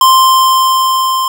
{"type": "tone with level ramp", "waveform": "square", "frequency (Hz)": 1046.5, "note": "C6", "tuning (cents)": 0, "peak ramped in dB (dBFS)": [-4, -12], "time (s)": [0.01, 1.28], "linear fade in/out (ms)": 2, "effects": []}